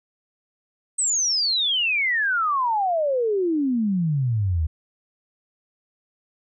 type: exponential sweep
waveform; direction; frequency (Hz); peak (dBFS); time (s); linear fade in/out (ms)
sine; down; 8300 to 74.7; -19; 0.98-4.67; 10
effects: none